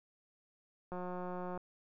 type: click train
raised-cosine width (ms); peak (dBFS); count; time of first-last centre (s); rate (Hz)
1; -29; 119; 0.92-1.576; 180
effects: none